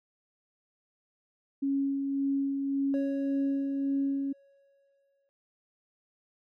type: tone with tremolo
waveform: sine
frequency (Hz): 275.9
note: C#4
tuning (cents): -8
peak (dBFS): -25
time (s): 1.62-4.33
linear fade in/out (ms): 10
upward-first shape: sine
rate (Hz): 1.8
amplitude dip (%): 35
type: tone with exponential decay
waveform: triangle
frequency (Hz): 554.4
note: C#5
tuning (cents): 0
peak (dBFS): -31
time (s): 2.94-5.29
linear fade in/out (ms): 0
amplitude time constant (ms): 510
effects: none